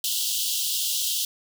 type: high-pass noise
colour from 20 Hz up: pink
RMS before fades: -26 dBFS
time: 0.04-1.25 s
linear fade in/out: 2 ms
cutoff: 2900 Hz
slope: 96 dB/octave
effects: none